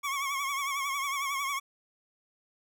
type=tone with vibrato; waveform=25% pulse; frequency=1108.7 Hz; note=C#6; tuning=in tune; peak=-26 dBFS; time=0.03-1.6 s; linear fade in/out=20 ms; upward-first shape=triangle; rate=11 Hz; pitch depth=78 cents each way; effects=none